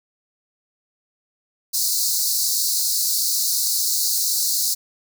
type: high-pass noise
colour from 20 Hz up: pink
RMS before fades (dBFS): -21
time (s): 1.73-4.75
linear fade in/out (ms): 20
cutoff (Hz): 4100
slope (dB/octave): 96
effects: none

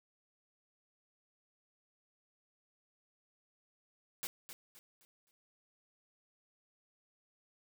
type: noise with echo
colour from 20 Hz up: white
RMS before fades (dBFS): -40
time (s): 4.23-4.27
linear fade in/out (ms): 0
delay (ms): 260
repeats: 4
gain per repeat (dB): -9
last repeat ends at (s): 5.31
effects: none

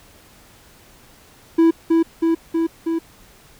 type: tone with echo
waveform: triangle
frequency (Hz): 329.4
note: E4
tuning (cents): -1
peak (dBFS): -8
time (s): 1.58-1.71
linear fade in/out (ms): 10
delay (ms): 320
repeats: 4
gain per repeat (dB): -2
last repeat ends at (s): 2.99
effects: pink hiss -49 dBFS RMS until 3.59 s

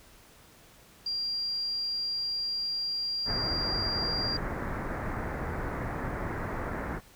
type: tone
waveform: sine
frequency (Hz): 4765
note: D8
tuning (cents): +24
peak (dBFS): -29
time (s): 1.06-4.37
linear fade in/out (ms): 5
type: low-pass noise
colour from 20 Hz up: pink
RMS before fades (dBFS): -34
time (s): 3.25-7.01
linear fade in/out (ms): 50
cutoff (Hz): 2000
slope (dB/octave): 48
effects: pink hiss -56 dBFS RMS until 7.15 s

